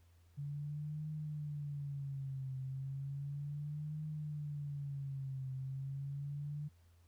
sine tone with vibrato, 142.1 Hz, C#3, 43 cents sharp, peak -39 dBFS, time 0.37-6.69 s, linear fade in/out 20 ms, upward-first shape triangle, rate 0.34 Hz, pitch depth 140 cents each way, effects added 85 Hz sine -63 dBFS peak until 7.07 s + pink hiss -75 dBFS RMS until 7.07 s

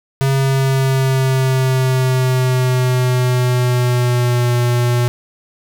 square tone with pitch glide, 135.5 to 121.42 Hz, C#3 to B2, -39 to -29 cents, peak -13 dBFS, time 0.21-5.08 s, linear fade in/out 0 ms, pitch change -190 cents, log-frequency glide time 0.31-4.54 s, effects none

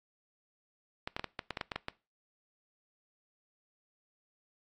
clicks, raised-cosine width 0.3 ms, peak -19 dBFS, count 11, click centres 1.075 / 1.165 / 1.195 / 1.243 / 1.392 / 1.507 / 1.572 / 1.612 / 1.718 / 1.76 / 1.884 s, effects noise-tail reverb RT60 0.3 s tail -22 dB re dry + AAC 32 kbps

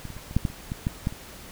clicks, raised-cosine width 5 ms, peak -23 / -26 / -27 / -27 / -8 / -12 / -29 / -17 / -12 / -12 / -26 dBFS, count 11, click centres 0.053 / 0.103 / 0.166 / 0.311 / 0.366 / 0.452 / 0.501 / 0.719 / 0.869 / 1.071 / 1.125 s, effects pink hiss -44 dBFS RMS until 1.51 s

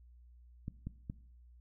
clicks, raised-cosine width 5 ms, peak -27 dBFS, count 3, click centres 0.681 / 0.87 / 1.099 s, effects noise-tail reverb RT60 0.6 s tail -19 dB re dry + added 60 Hz sine -56 dBFS peak until 1.6 s

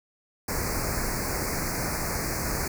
pink band-stop noise, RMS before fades -29 dBFS, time 0.48-2.68 s, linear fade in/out 5 ms, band 2400 to 4400 Hz, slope 96 dB/octave, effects none

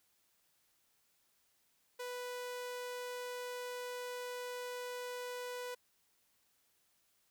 sawtooth tone, 493.9 Hz, B4, in tune, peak -37 dBFS, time 1.99-5.75 s, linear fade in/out 10 ms, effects white hiss -75 dBFS RMS until 7.3 s

